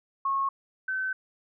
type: tone pair in turn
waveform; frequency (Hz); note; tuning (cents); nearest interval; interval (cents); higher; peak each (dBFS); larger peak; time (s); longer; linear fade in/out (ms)
sine; 1092 / 1529.7; C#6 / G6; -26 / -43; tritone; 583; second; -24 / -27; first; 0.25-0.49 / 0.88-1.13; second; 5
effects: none